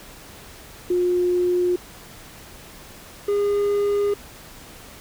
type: tone pair in turn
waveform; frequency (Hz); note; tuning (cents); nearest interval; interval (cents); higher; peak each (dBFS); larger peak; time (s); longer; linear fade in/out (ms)
sine / triangle; 357.1 / 407.5; F4 / G#4; +39 / -33; major second; 228; second; -17 / -16; second; 0.9-1.76 / 3.28-4.14; neither; 5
effects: pink hiss -43 dBFS RMS until 5 s